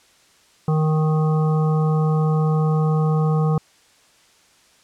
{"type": "harmonic tone", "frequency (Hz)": 155.7, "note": "D#3", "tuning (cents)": 2, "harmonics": [1, 3, 5, 7, 8], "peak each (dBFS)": [-16, -26, -30, -33, -34], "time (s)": [0.68, 3.58], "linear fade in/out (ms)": 2, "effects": ["white hiss -55 dBFS RMS until 4.83 s", "low-pass 8000 Hz 12 dB/octave"]}